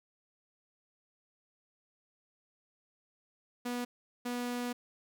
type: tone bursts at uneven times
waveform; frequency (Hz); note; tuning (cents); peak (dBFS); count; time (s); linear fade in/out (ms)
sawtooth; 244; B3; -21; -30; 2; 3.65-3.85 / 4.25-4.73; 10
effects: none